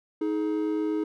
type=tone pair together; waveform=triangle; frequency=314.3 / 422.8 Hz; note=D#4 / G#4; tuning=+18 / +31 cents; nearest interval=perfect fourth; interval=513 cents; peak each=-24 / -28 dBFS; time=0.21-1.04 s; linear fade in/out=5 ms; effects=none